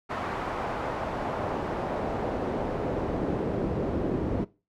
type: noise with band-pass filter sweep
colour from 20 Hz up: brown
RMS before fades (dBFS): -30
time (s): 0.09-4.45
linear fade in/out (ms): 20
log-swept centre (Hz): 1100 to 340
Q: 1.1
effects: noise-tail reverb RT60 0.3 s tail -20 dB re dry